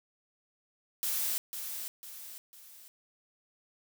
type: noise with echo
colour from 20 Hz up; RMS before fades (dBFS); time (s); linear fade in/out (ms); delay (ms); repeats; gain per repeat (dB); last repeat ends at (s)
blue; -32; 1.03-1.38; 0; 500; 3; -7; 2.88
effects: none